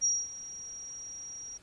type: tone with ADSR envelope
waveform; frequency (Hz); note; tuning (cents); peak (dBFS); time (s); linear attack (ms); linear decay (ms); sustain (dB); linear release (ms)
sine; 5690; F8; +31; -23; 0.01-1.58; 33; 230; -17; 12
effects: pink hiss -60 dBFS RMS until 1.62 s + resampled to 24000 Hz